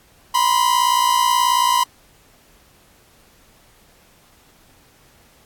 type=tone pair together; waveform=45% pulse; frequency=970 / 1028.5 Hz; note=B5 / C6; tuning=-31 / -30 cents; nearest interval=minor second; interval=101 cents; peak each=-17 dBFS; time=0.34-1.84 s; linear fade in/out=10 ms; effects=pink hiss -53 dBFS RMS until 5.45 s + AAC 64 kbps